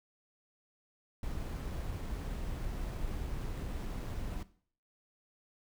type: noise with sample-and-hold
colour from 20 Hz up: brown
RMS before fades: -38 dBFS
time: 1.23-4.43 s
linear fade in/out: 2 ms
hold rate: 11025 Hz
effects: noise-tail reverb RT60 0.5 s tail -17 dB re dry